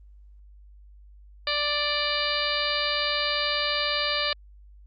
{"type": "harmonic tone with a mistuned harmonic", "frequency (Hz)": 587.3, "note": "D5", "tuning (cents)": 0, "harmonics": [1, 2, 3, 4, 5, 6, 7, 8], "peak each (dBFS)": [-32, -32, -32, -32, -32, -32, -32, -32], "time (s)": [1.47, 4.33], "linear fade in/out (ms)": 2, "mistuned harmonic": 6, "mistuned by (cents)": 67, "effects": ["added 50 Hz sine -47 dBFS peak until 4.86 s", "Opus 32 kbps"]}